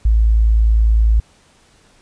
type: tone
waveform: sine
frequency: 55 Hz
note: A1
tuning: in tune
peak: -9 dBFS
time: 0.05-1.2 s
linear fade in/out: 5 ms
effects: pink hiss -52 dBFS RMS until 2.01 s + resampled to 22050 Hz